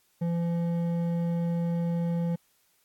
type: tone with hard clipping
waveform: sine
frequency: 170 Hz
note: F3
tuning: 46 cents flat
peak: -27 dBFS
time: 0.21-2.36 s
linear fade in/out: 10 ms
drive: 8 dB
effects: white hiss -68 dBFS RMS until 2.84 s + AAC 64 kbps